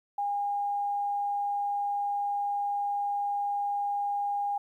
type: tone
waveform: sine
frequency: 812 Hz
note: G#5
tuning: 39 cents flat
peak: -27 dBFS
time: 0.18-4.58 s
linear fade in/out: 5 ms
effects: 11-bit